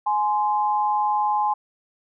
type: tone pair together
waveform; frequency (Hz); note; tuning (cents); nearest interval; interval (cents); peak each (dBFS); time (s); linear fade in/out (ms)
sine; 840 / 1040; G#5 / C6; +19 / -11; major third; 370; -20 / -24; 0.06-1.54; 10
effects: none